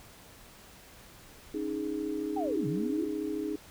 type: chord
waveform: sine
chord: C# suspended second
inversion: none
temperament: equal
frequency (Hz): 277.2 / 311.1 / 415.3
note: C#4 / D#4 / G#4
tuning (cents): 0 / 0 / 0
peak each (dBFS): -38 / -33 / -36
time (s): 1.54-3.56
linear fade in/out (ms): 5
type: linear two-way sweep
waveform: sine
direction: down then up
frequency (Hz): 820 to 130 to 360.9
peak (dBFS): -31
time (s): 2.36-3.05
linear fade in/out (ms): 10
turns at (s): 2.67
effects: pink hiss -53 dBFS RMS until 3.7 s